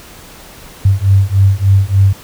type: beating tone pair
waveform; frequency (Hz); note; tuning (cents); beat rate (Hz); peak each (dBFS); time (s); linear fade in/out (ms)
sine; 96 / 99.4; G2 / G2; -36 / +25; 3.4; -10; 0.85-2.13; 5
effects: pink hiss -36 dBFS RMS until 2.23 s